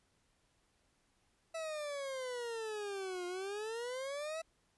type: exponential two-way sweep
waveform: 40% pulse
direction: down then up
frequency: 659.3 to 352.4 to 659.3 Hz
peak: -38 dBFS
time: 1.54-4.42 s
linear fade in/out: 10 ms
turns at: 3.26 s
effects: pink hiss -75 dBFS RMS until 4.77 s + resampled to 24000 Hz